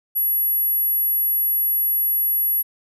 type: tone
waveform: sine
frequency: 11440 Hz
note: F9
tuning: 41 cents sharp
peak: -17 dBFS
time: 0.15-2.63 s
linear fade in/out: 20 ms
effects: none